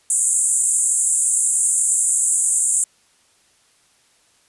pink band-pass noise, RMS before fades -18 dBFS, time 0.1-2.84 s, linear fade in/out 2 ms, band 7200 to 10000 Hz, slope 96 dB/octave, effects white hiss -58 dBFS RMS until 4.48 s + resampled to 24000 Hz

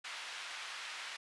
white band-pass noise, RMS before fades -45 dBFS, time 0.04-1.17 s, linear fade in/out 10 ms, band 1100 to 3100 Hz, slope 12 dB/octave, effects resampled to 24000 Hz

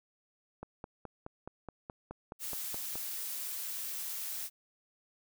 click train, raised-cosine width 1 ms, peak -28 dBFS, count 12, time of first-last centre 0.63-2.956 s, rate 4.73 Hz
blue noise, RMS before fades -39 dBFS, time 2.39-4.5 s, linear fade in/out 50 ms
effects none

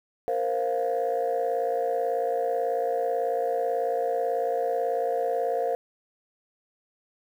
sine chord, Bb suspended second, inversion none, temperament just, 466.2 / 524.4 / 699.2 Hz, Bb4 / C5 / F5, 0 / +4 / +2 cents, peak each -27 dBFS, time 0.28-5.75 s, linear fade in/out 0 ms, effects tanh soft clip ceiling -18 dBFS + 9-bit

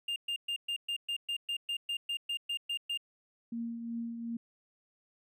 triangle tone bursts, 2807 Hz, F7, 8 cents sharp, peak -30 dBFS, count 15, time 0.08-2.975 s, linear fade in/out 5 ms, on 81 ms, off 120 ms
sine tone with tremolo, 232.4 Hz, A#3, 5 cents flat, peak -33 dBFS, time 3.52-4.37 s, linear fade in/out 5 ms, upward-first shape triangle, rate 2.7 Hz, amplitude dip 50%
effects none

